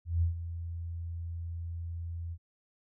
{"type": "tone with ADSR envelope", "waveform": "sine", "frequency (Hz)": 84.4, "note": "E2", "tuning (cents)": 41, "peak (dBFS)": -23, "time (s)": [0.05, 2.38], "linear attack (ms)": 170, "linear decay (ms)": 120, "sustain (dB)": -12, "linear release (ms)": 58, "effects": []}